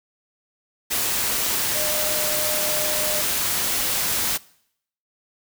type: tone in noise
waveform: sine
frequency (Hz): 608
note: D#5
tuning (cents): -40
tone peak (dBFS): -29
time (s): 1.74-3.22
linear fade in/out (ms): 20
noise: white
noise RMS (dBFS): -23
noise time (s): 0.9-4.38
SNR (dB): -9
effects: noise-tail reverb RT60 0.7 s tail -22 dB re dry